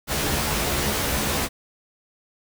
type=noise with comb filter; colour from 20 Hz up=pink; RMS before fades=-24 dBFS; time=0.07-1.49 s; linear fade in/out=50 ms; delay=14 ms; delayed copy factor=+0.85; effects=none